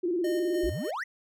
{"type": "tone with vibrato", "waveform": "sine", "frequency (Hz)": 349.2, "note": "F4", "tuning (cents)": 0, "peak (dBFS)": -25, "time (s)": [0.03, 0.7], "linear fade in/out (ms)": 10, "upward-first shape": "square", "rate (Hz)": 19, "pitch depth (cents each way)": 75}
{"type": "tone with tremolo", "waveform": "square", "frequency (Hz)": 611, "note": "D#5", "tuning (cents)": -32, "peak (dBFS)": -34, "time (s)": [0.24, 0.91], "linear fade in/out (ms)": 5, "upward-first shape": "square", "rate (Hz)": 3.3, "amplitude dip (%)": 35}
{"type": "exponential sweep", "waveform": "triangle", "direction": "up", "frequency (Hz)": [39.59, 2100], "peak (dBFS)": -29, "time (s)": [0.63, 1.04], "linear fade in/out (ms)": 10}
{"effects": []}